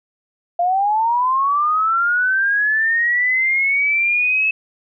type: linear sweep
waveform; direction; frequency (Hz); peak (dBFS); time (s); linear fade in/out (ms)
sine; up; 686 to 2604; -14; 0.59-4.51; 5
effects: none